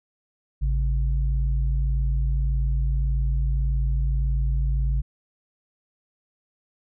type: tone pair together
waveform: sine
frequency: 53.77 / 135.5 Hz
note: A1 / C#3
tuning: -39 / -39 cents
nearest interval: octave + major third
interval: 1600 cents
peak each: -20 / -29 dBFS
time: 0.61-5.02 s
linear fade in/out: 20 ms
effects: none